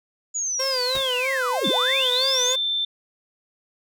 sine linear two-way sweep, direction down then up, 6930 to 164.81 to 6930 Hz, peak -23 dBFS, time 0.34-2.54 s, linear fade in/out 20 ms, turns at 1.68 s
sawtooth tone with vibrato, 516 Hz, C5, 24 cents flat, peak -21 dBFS, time 0.59-2.56 s, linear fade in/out 10 ms, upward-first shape sine, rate 3.1 Hz, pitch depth 75 cents each way
pink noise with exponential decay, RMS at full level -29 dBFS, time 0.95-1.07 s, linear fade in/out 2 ms, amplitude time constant 25 ms
sine tone, 3554 Hz, A7, 17 cents sharp, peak -21 dBFS, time 1.64-2.85 s, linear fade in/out 5 ms
effects none

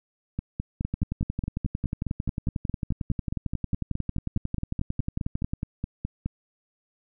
two click trains, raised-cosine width 5 ms, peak -16 / -15 dBFS, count 29 / 53, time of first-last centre 0.39-6.26 / 0.85-5.535 s, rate 4.77 / 11.1 Hz, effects none

